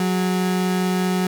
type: tone pair together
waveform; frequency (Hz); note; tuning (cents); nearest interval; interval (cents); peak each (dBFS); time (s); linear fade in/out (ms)
35% pulse; 183.4 / 411.7; F#3 / G#4; -15 / -15; octave + major second; 1400; -17 / -28; 0-1.27; 2
effects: none